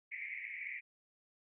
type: band-pass noise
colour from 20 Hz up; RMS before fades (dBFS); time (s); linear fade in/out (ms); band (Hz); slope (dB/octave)
white; -44; 0.11-0.81; 20; 2000 to 2300; 96
effects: none